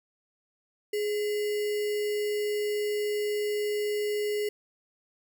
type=tone with sample-and-hold; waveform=sine; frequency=418.2 Hz; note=G#4; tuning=12 cents sharp; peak=-26 dBFS; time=0.93-4.49 s; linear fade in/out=5 ms; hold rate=2450 Hz; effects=none